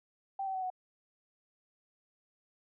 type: tone with pitch steps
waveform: sine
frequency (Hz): 780 / 766.2 / 752.6 / 739.2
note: G5 / G5 / F#5 / F#5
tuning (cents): -9 / -40 / +29 / -2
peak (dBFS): -33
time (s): 0.39-0.702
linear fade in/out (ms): 5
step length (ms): 78
effects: none